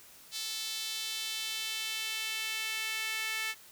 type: tone with high-pass filter sweep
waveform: sawtooth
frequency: 440 Hz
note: A4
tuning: in tune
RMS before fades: -36 dBFS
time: 0.31-3.55 s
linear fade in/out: 50 ms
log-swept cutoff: 4000 to 2100 Hz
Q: 2
effects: white hiss -55 dBFS RMS until 3.71 s